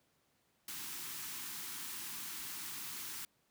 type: band-stop noise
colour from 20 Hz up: white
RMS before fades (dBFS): -44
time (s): 0.68-3.25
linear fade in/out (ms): 2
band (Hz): 390 to 840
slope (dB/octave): 48
effects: pink hiss -75 dBFS RMS until 3.5 s + high-pass 100 Hz 12 dB/octave